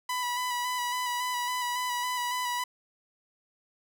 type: tone with vibrato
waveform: sawtooth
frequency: 987 Hz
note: B5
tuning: 1 cent flat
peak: -25 dBFS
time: 0.09-2.64 s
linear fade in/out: 5 ms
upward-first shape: square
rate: 3.6 Hz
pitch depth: 21 cents each way
effects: none

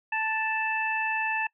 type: harmonic tone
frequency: 880 Hz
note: A5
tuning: in tune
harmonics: 1 / 2 / 3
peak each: -30 / -30 / -30 dBFS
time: 0.12-1.47 s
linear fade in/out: 5 ms
effects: noise-tail reverb RT60 0.1 s tail -23 dB re dry

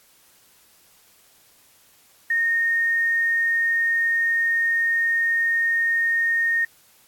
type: tone with quantisation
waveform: sine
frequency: 1844 Hz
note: A#6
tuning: 19 cents flat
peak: -18 dBFS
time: 2.3-6.65 s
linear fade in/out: 5 ms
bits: 8
effects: white hiss -56 dBFS RMS until 7.07 s + AAC 64 kbps

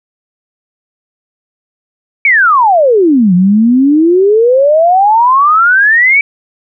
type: exponential two-way sweep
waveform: sine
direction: down then up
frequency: 2315 to 174.1 to 2315 Hz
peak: -4 dBFS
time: 2.25-6.21 s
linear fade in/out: 2 ms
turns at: 3.34 s
effects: none

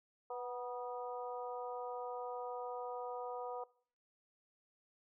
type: harmonic tone with a mistuned harmonic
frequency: 246.9 Hz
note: B3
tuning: in tune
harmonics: 2 / 3 / 4 / 5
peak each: -43 / -45 / -47 / -51 dBFS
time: 0.3-3.64 s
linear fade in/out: 5 ms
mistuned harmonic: 4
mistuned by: -36 cents
effects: noise-tail reverb RT60 0.5 s tail -22 dB re dry

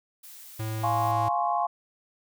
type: noise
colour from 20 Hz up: blue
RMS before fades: -46 dBFS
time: 0.23-1.12 s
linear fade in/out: 10 ms
type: tone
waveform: square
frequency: 110 Hz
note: A2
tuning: in tune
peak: -30 dBFS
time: 0.59-1.29 s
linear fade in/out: 10 ms
type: chord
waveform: sine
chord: Db major seventh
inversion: first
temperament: equal with one note detuned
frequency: 698.5 / 834 / 1046.5 / 1108.7 Hz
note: F5 / Ab5 / C6 / Db6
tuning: 0 / +7 / 0 / 0 cents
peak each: -27 / -28 / -30 / -32 dBFS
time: 0.83-1.67 s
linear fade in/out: 10 ms
effects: none

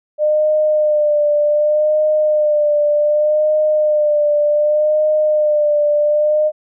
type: tone with vibrato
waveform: sine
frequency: 602 Hz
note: D5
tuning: 43 cents sharp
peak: -11 dBFS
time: 0.18-6.52 s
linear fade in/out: 50 ms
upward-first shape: sine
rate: 0.66 Hz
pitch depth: 32 cents each way
effects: none

